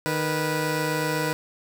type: tone pair together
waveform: 15% pulse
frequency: 154.2 / 490.4 Hz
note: D#3 / B4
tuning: -15 / -12 cents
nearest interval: octave + minor sixth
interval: 2003 cents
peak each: -20 dBFS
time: 0.06-1.33 s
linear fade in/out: 0 ms
effects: none